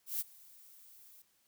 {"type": "noise with ADSR envelope", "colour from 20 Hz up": "violet", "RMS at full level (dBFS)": -34, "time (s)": [0.06, 1.22], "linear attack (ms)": 140, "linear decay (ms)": 28, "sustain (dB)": -24, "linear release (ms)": 3, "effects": ["white hiss -73 dBFS RMS until 1.47 s"]}